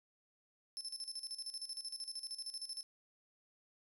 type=tone with tremolo; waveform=35% pulse; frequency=5274 Hz; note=E8; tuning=in tune; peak=-38 dBFS; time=0.77-2.83 s; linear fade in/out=0 ms; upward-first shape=square; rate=13 Hz; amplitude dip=75%; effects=none